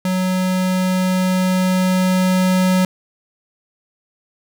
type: tone with level ramp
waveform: square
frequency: 185 Hz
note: F#3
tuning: in tune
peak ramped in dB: -17 to -13 dBFS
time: 0.05-2.85 s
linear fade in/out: 2 ms
effects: none